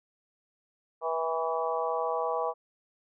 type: harmonic tone with a mistuned harmonic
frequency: 162.8 Hz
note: E3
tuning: 21 cents flat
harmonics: 3 / 4 / 5 / 6 / 7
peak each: -32 / -33 / -34 / -35 / -35 dBFS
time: 1.01-2.54 s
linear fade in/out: 50 ms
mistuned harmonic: 6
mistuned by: +16 cents
effects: none

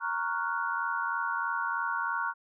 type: chord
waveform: sine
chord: Gb major seventh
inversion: first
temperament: equal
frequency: 932.3 / 1108.7 / 1396.9 / 1480 Hz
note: Bb5 / Db6 / F6 / Gb6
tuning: 0 / 0 / 0 / 0 cents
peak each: -34 dBFS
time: 0-2.34 s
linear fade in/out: 50 ms
effects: none

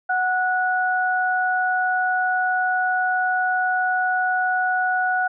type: tone pair together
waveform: sine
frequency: 740 / 1467.7 Hz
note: F#5 / F#6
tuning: 0 / -14 cents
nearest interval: octave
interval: 1186 cents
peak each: -21 / -21 dBFS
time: 0.09-5.28 s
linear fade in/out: 10 ms
effects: none

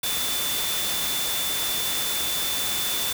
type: tone in noise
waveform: sine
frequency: 3520 Hz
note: A7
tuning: in tune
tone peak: -29 dBFS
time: 0.03-3.13 s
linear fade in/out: 5 ms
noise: white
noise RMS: -27 dBFS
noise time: 0.03-3.13 s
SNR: -5 dB
effects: none

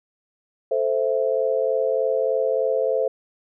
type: chord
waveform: sine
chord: A minor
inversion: none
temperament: equal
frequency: 440 / 523.3 / 659.3 Hz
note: A4 / C5 / E5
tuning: 0 / 0 / 0 cents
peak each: -24 / -21 / -26 dBFS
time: 0.71-3.08 s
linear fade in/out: 5 ms
effects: none

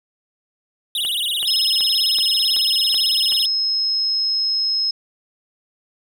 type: tone with vibrato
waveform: square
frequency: 3322 Hz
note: G#7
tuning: in tune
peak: -20 dBFS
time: 0.95-3.46 s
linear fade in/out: 2 ms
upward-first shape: sine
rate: 18 Hz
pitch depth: 270 cents each way
type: click train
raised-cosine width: 0.3 ms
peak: -18 dBFS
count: 7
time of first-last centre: 1.05-3.323 s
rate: 2.64 Hz
type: tone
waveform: sine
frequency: 5160 Hz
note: E8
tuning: 38 cents flat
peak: -17 dBFS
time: 1.47-4.91 s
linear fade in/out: 5 ms
effects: none

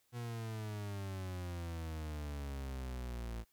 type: exponential sweep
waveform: 40% pulse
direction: down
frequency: 121.6 to 55.7 Hz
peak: -39 dBFS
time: 0.12-3.45 s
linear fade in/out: 50 ms
effects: white hiss -75 dBFS RMS until 3.52 s

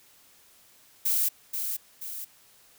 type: noise with echo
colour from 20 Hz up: violet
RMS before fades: -25 dBFS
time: 1.05-1.29 s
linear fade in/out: 10 ms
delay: 480 ms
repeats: 2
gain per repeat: -6 dB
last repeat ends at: 2.25 s
effects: white hiss -58 dBFS RMS until 2.78 s

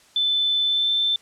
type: tone with pitch glide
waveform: sine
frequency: 3519 to 3546 Hz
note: A7 to A7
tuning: 0 to +13 cents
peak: -18 dBFS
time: 0.16-1.16 s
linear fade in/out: 2 ms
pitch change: +13 cents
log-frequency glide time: 0.65-0.91 s
effects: white hiss -54 dBFS RMS until 1.21 s + low-pass 8000 Hz 12 dB/octave

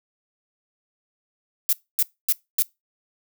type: noise bursts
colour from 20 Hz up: violet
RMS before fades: -19 dBFS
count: 4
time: 1.69-2.622 s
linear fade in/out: 0 ms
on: 38 ms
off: 260 ms
effects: noise-tail reverb RT60 0.2 s tail -22 dB re dry

